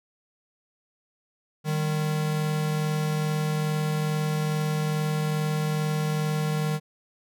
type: tone pair together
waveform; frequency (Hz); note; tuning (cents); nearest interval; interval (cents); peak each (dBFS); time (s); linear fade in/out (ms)
square; 153.64 / 196; D#3 / G3; -22 / 0; major third; 422; -25 / -34; 1.64-6.8; 50
effects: none